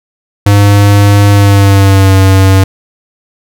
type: tone with pitch glide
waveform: square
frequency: 101.5 to 95.8 Hz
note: G#2 to G2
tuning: -39 to -39 cents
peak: -3 dBFS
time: 0.46-2.64 s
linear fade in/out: 5 ms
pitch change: -100 cents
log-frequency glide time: 1.31-2.15 s
effects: none